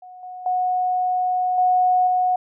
sine tone with level steps, 732 Hz, F#5, 19 cents flat, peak -38 / -32 / -18 / -14 / -16 dBFS, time 0.02-2.36 s, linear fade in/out 5 ms, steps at 0.23 / 0.46 / 1.58 / 2.07 s, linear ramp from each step 2 ms, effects none

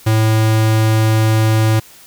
square tone, 110 Hz, A2, in tune, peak -11 dBFS, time 0.06-1.8 s, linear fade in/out 10 ms, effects white hiss -42 dBFS RMS until 2.06 s

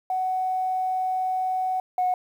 sine tone pair in turn, 746 / 731.9 Hz, F#5 / F#5, +14 / -19 cents, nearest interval unison, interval 33 cents, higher first, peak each -22 / -19 dBFS, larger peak second, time 0.1-1.8 / 1.98-2.14 s, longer first, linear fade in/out 2 ms, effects tanh soft clip ceiling -16 dBFS + 9-bit

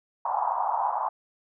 white band-pass noise, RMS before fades -27 dBFS, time 0.25-1.09 s, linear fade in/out 5 ms, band 750 to 990 Hz, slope 48 dB/octave, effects none

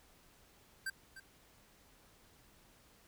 square tone with echo, 1568 Hz, G6, in tune, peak -37 dBFS, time 0.86-0.9 s, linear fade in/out 5 ms, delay 300 ms, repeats 1, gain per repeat -13 dB, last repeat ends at 1.2 s, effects pink hiss -65 dBFS RMS until 3.07 s

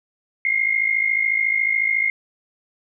sine tone pair together, 2093 / 2147 Hz, C7 / C7, 0 / +44 cents, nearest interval unison, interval 44 cents, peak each -21 / -19 dBFS, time 0.45-2.1 s, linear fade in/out 2 ms, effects none

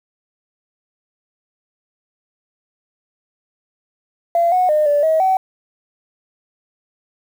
sine tone with pitch steps, 683 / 733 / 608 / 582 / 637 / 758 Hz, F5 / F#5 / D#5 / D5 / D#5 / F#5, -39 / -16 / -40 / -16 / +41 / +42 cents, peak -11 dBFS, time 4.35-5.37 s, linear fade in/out 2 ms, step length 170 ms, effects tanh soft clip ceiling -7 dBFS + 7-bit

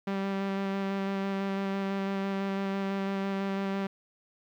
sawtooth tone with vibrato, 195.5 Hz, G3, 4 cents flat, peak -25 dBFS, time 0.07-3.87 s, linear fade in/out 5 ms, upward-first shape square, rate 6 Hz, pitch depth 9 cents each way, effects low-pass 3000 Hz 12 dB/octave + 11-bit

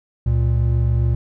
triangle tone pair together, 69.3 / 116.54 Hz, C#2 / A#2, 0 / 0 cents, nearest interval major sixth, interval 900 cents, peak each -16 / -15 dBFS, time 0.26-1.15 s, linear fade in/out 5 ms, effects none

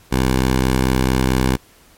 10% pulse tone, 64.5 Hz, C2, 24 cents flat, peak -6 dBFS, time 0.11-1.57 s, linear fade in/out 20 ms, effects pink hiss -50 dBFS RMS until 1.97 s + MP3 64 kbps

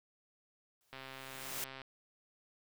white noise with exponential growth, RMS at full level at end -38 dBFS, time 0.81-1.64 s, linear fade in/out 0 ms, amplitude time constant 180 ms
click train, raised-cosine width 0.3 ms, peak -31 dBFS, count 119, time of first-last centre 0.93-1.817 s, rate 133 Hz
effects none

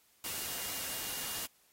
sine tone in noise, 2821 Hz, F7, 17 cents sharp, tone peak -50 dBFS, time 0.24-1.46 s, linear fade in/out 2 ms, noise white, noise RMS -39 dBFS, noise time 0.24-1.46 s, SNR -14 dB, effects white hiss -68 dBFS RMS until 1.72 s + AAC 48 kbps

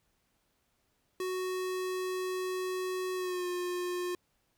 square tone with pitch glide, 370 to 357.2 Hz, F#4 to F4, 0 to +39 cents, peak -33 dBFS, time 1.2-4.15 s, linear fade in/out 2 ms, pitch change -61 cents, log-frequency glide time 3.15-3.47 s, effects pink hiss -75 dBFS RMS until 4.57 s

